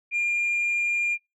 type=tone; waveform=sine; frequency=2404 Hz; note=D7; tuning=40 cents sharp; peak=-20 dBFS; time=0.11-1.18 s; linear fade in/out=50 ms; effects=noise-tail reverb RT60 0.2 s tail -22 dB re dry + tanh soft clip ceiling -20 dBFS

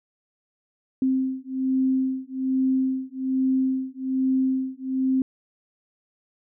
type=beating tone pair; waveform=sine; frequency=261.6 / 262.8 Hz; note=C4 / C4; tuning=0 / +8 cents; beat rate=1.2 Hz; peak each=-24 dBFS; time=1.02-5.22 s; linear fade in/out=2 ms; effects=none

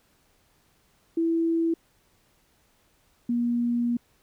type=tone pair in turn; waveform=sine; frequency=330.6 / 238.6 Hz; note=E4 / A#3; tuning=+5 / +41 cents; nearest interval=tritone; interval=564 cents; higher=first; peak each=-21 / -22 dBFS; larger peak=first; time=1.17-1.74 / 3.29-3.97 s; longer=second; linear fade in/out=5 ms; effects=pink hiss -65 dBFS RMS until 4.22 s

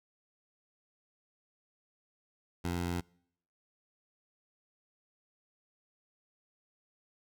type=tone; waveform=15% pulse; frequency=87.31 Hz; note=F2; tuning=in tune; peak=-26 dBFS; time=2.64-3.01 s; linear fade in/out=10 ms; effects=noise-tail reverb RT60 0.7 s tail -26 dB re dry

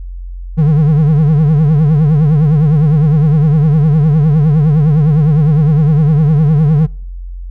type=tone with vibrato; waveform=triangle; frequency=151.7 Hz; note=D#3; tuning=44 cents flat; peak=-4 dBFS; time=0.57-6.87 s; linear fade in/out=20 ms; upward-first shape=triangle; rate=9.8 Hz; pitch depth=150 cents each way; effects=noise-tail reverb RT60 0.5 s tail -24 dB re dry + added 44 Hz sine -22 dBFS peak until 7.5 s

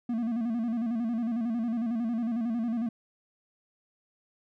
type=tone with vibrato; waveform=triangle; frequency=231.4 Hz; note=A#3; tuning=13 cents flat; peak=-25 dBFS; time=0.09-2.89 s; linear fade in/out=5 ms; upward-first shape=square; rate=11 Hz; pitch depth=71 cents each way; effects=none

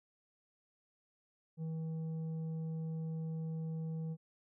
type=tone with tanh clipping; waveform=sine; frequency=160.8 Hz; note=E3; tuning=43 cents flat; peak=-38 dBFS; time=1.57-4.17 s; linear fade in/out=50 ms; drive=6 dB; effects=none

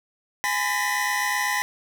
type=tone cluster; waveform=45% pulse; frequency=830 / 1013 / 1802 / 1935 / 2003 Hz; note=G#5 / B5 / A6 / B6 / B6; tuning=-1 / +44 / +41 / -36 / +24 cents; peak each=-29 dBFS; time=0.44-1.62 s; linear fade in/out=0 ms; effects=none

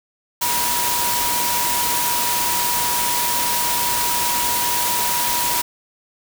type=tone in noise; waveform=sine; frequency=963 Hz; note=B5; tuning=44 cents flat; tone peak=-23 dBFS; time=0.41-5.62 s; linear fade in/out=10 ms; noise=white; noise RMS=-21 dBFS; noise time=0.41-5.62 s; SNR=-5 dB; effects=none

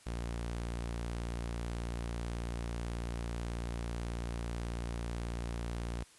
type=tone; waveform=sawtooth; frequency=58.27 Hz; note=A#1; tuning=in tune; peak=-32 dBFS; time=0.06-6.04 s; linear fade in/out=10 ms; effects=white hiss -60 dBFS RMS until 6.18 s + resampled to 24000 Hz

